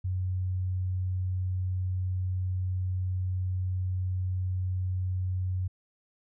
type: tone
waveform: sine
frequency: 92.3 Hz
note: F#2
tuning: 4 cents flat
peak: -27 dBFS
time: 0.04-5.68 s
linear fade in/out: 10 ms
effects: none